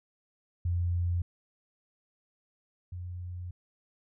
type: tone pair in turn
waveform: sine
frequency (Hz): 87.31 / 89.14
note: F2 / F2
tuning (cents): 0 / +36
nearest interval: unison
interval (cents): 36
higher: second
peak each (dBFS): -26 / -36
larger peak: first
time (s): 0.65-1.22 / 2.92-3.51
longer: second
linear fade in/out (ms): 5
effects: none